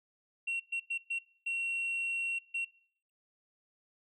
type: tone bursts at uneven times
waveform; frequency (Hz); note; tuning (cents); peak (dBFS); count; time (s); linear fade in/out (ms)
sine; 2732; F7; -39; -29; 6; 0.47-0.6 / 0.72-0.8 / 0.9-0.98 / 1.1-1.19 / 1.46-2.39 / 2.54-2.65; 10
effects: noise-tail reverb RT60 0.6 s tail -24 dB re dry + tanh soft clip ceiling -30 dBFS